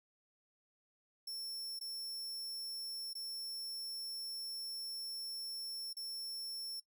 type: tone with dropouts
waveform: sawtooth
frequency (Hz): 5400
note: E8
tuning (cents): +41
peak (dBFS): -39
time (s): 1.27-6.8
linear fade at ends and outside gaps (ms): 5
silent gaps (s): 1.791-1.81 / 3.133-3.151 / 5.931-5.967
effects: noise-tail reverb RT60 0.1 s tail -21 dB re dry